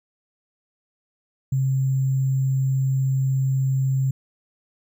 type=tone with sample-and-hold; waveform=sine; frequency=133.6 Hz; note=C3; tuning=36 cents sharp; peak=-18 dBFS; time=1.52-4.11 s; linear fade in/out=5 ms; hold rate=7350 Hz; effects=none